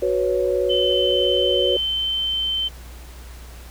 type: chord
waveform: sine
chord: F# suspended fourth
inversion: none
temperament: just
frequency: 370 / 493.3 / 555 Hz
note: F#4 / B4 / C#5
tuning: 0 / -2 / +2 cents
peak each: -22 dBFS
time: 0.02-1.77 s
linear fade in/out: 5 ms
type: tone with pitch glide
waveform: sine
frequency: 3058 to 3090 Hz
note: G7 to G7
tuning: -44 to -26 cents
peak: -20 dBFS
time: 0.69-2.69 s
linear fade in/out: 20 ms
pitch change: +18 cents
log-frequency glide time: 0.94-2.22 s
effects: added 60 Hz sine -37 dBFS peak until 3.7 s + pink hiss -45 dBFS RMS until 3.7 s